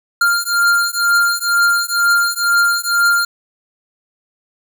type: beating tone pair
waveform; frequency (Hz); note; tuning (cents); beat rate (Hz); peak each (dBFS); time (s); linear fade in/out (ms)
square; 1396.9 / 1399; F6 / F6; 0 / +3; 2.1; -16; 0.21-3.25; 5
effects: none